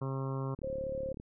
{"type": "harmonic tone", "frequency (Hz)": 134.3, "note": "C3", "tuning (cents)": 46, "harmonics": [1, 2, 3, 4, 5, 6, 7, 8, 9, 10], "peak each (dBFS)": [-34, -42, -42, -45, -53, -54, -49, -46, -53, -54], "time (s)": [0.01, 0.55], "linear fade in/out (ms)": 10}
{"type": "click train", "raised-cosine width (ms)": 3, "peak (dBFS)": -31, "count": 23, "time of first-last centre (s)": [0.59, 1.199], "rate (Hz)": 36.1}
{"type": "tone", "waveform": "sine", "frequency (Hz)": 531, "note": "C5", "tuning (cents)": 25, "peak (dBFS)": -34, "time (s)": [0.63, 1.13], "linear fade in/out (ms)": 10}
{"effects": []}